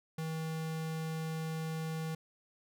square tone, 160 Hz, D#3, 49 cents sharp, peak -36 dBFS, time 0.18-2.15 s, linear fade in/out 5 ms, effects none

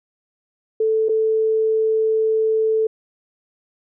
sine tone with dropouts, 440 Hz, A4, in tune, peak -15 dBFS, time 0.8-2.87 s, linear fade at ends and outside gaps 5 ms, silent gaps 1.086-1.092 s, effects none

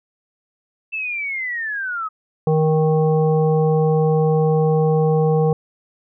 sine linear sweep, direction down, 2661 to 1248 Hz, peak -22 dBFS, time 0.92-2.09 s, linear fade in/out 20 ms
harmonic tone, 156.6 Hz, D#3, 11 cents sharp, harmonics 1 / 3 / 5 / 7, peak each -16 / -17 / -25 / -34 dBFS, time 2.47-5.53 s, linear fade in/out 2 ms
effects none

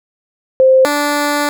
sine / 10% pulse tone pair in turn, 523.3 / 291.7 Hz, C5 / D4, 0 / -12 cents, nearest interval minor seventh, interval 1012 cents, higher first, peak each -5 dBFS, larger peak neither, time 0.6-0.85 / 0.85-1.49 s, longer second, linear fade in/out 0 ms, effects none

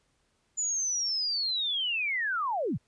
sine linear sweep, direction down, 7040 to 75.5 Hz, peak -27 dBFS, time 0.57-2.78 s, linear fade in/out 20 ms, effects pink hiss -72 dBFS RMS until 2.87 s + resampled to 22050 Hz

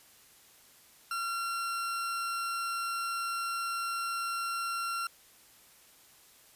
40% pulse tone, 1369 Hz, F6, 35 cents flat, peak -31 dBFS, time 1.11-5.07 s, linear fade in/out 2 ms, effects white hiss -59 dBFS RMS until 6.55 s + resampled to 32000 Hz

